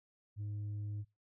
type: tone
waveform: sine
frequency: 103.83 Hz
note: G#2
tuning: in tune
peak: -35 dBFS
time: 0.36-1.05 s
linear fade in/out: 50 ms
effects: noise-tail reverb RT60 0.2 s tail -21 dB re dry + tanh soft clip ceiling -37 dBFS